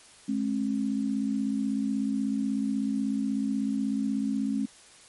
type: tone pair together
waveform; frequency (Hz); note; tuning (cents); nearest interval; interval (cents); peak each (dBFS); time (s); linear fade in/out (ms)
sine; 212.6 / 268.9; G#3 / C4; +41 / +47; major third; 406; -28; 0.28-4.66; 10
effects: white hiss -53 dBFS RMS until 5.08 s + MP3 48 kbps